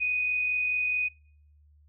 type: tone with amplitude modulation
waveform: sine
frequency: 2489 Hz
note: D#7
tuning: in tune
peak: -23 dBFS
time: 0-1.09 s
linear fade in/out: 20 ms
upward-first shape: sine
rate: 44.7 Hz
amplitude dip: 30%
effects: noise-tail reverb RT60 0.6 s tail -26 dB re dry + added 74 Hz sine -56 dBFS peak until 1.88 s